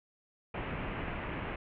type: low-pass noise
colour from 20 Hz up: pink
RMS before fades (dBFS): -38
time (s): 0.54-1.56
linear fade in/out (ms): 5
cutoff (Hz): 2800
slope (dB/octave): 48
effects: none